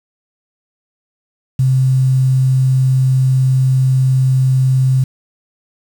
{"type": "tone with quantisation", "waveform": "sine", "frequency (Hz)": 130.81, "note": "C3", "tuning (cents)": 0, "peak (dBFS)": -9, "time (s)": [1.59, 5.04], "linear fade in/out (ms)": 5, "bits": 6, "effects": []}